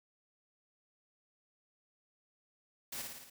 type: noise with echo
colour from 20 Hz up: white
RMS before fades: -42 dBFS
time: 2.92-3.02 s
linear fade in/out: 5 ms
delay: 56 ms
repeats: 5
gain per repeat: -3 dB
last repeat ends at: 3.3 s
effects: none